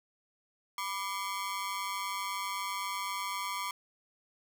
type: ring-modulated tone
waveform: sawtooth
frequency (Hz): 1084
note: C#6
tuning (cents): -39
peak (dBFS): -27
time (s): 0.78-3.71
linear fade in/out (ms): 2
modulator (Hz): 96.1
effects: none